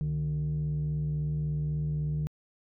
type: tone pair together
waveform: sine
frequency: 66.73 / 150.4 Hz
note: C2 / D3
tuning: +35 / +42 cents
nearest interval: octave + major second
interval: 1407 cents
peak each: -34 / -26 dBFS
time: 0.01-2.27 s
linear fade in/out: 0 ms
effects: tanh soft clip ceiling -25 dBFS